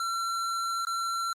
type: tone with dropouts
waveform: square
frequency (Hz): 1357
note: E6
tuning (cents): +50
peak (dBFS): -29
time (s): 0-1.33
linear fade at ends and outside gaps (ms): 2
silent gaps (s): 0.851-0.869
effects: low-pass 11000 Hz 12 dB/octave + Opus 48 kbps